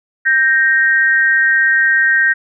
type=tone pair together; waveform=sine; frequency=1570.8 / 1864.7 Hz; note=G6 / A#6; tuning=+3 / 0 cents; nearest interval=minor third; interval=297 cents; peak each=-12 dBFS; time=0.25-2.34 s; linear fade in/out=20 ms; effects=none